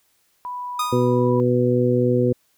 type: tone with pitch glide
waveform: sine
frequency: 987.8 to 982.1 Hz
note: B5 to B5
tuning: 0 to -10 cents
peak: -27 dBFS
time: 0.45-1.4 s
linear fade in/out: 0 ms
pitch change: -10 cents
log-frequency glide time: 0.55-0.85 s
type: tone with exponential decay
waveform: 45% pulse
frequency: 1237 Hz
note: D#6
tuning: 10 cents flat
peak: -19 dBFS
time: 0.79-1.3 s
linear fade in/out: 5 ms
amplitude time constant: 110 ms
type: harmonic tone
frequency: 123.47 Hz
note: B2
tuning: in tune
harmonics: 1 / 2 / 3 / 4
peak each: -21 / -21 / -21 / -21 dBFS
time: 0.92-2.33 s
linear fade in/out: 10 ms
effects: white hiss -64 dBFS RMS until 2.57 s